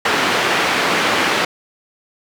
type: band-pass noise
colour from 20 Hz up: white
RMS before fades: -17 dBFS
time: 0.05-1.45 s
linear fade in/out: 5 ms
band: 190 to 2300 Hz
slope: 12 dB/octave
effects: none